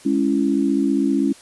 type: chord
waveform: sine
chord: C# minor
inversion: second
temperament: just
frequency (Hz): 207.9 / 277.2 / 332.6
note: G#3 / C#4 / E4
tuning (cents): +2 / 0 / +16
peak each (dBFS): -22 / -18 / -22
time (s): 0.05-1.33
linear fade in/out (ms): 10
effects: white hiss -46 dBFS RMS until 1.41 s + resampled to 24000 Hz